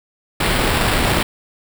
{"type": "noise with sample-and-hold", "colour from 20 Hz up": "pink", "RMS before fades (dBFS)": -17, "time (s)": [0.4, 1.23], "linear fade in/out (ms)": 5, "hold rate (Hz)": 6300, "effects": []}